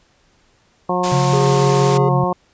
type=harmonic tone; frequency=180 Hz; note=F#3; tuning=47 cents flat; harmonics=1 / 2 / 3 / 4 / 5 / 6; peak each=-23 / -23 / -23 / -23 / -23 / -23 dBFS; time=0.89-2.33 s; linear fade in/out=5 ms
type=noise; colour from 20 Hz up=white; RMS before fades=-24 dBFS; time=1.03-1.98 s; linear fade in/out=10 ms
type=tone with tremolo; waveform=sine; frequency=139 Hz; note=C#3; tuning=5 cents sharp; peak=-14 dBFS; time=1.12-2.24 s; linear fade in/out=2 ms; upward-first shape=triangle; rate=6 Hz; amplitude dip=25%
type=tone with vibrato; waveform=triangle; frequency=409.5 Hz; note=G#4; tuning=24 cents flat; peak=-15 dBFS; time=1.33-2.09 s; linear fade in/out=5 ms; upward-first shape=sine; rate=15 Hz; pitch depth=13 cents each way
effects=pink hiss -57 dBFS RMS until 2.53 s + resampled to 16000 Hz